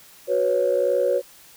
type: chord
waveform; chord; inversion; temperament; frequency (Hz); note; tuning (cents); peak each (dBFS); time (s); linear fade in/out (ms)
sine; F# suspended fourth; none; just; 370 / 493.3 / 555; F#4 / B4 / C#5; 0 / -2 / +2; -25 / -21 / -20; 0.27-1.22; 50
effects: tanh soft clip ceiling -10 dBFS + white hiss -49 dBFS RMS until 1.56 s